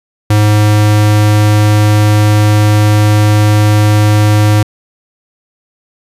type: tone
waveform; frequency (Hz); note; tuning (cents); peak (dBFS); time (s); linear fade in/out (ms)
square; 105.4; G#2; +26; -6; 0.3-4.63; 5
effects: resampled to 32000 Hz